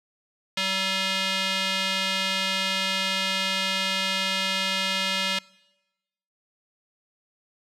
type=tone with band-pass filter; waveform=square; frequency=191.3 Hz; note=G3; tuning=42 cents flat; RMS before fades=-26 dBFS; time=0.57-5.39 s; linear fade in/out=5 ms; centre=3300 Hz; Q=1.7; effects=noise-tail reverb RT60 1.0 s tail -23 dB re dry